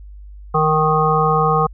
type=harmonic tone with a mistuned harmonic; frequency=155.3 Hz; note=D#3; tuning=3 cents flat; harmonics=1 / 3 / 5 / 7 / 8; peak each=-19 / -19 / -19 / -19 / -19 dBFS; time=0.54-1.67 s; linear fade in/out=10 ms; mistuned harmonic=1; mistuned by=+19 cents; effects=added 50 Hz sine -34 dBFS peak until 1.73 s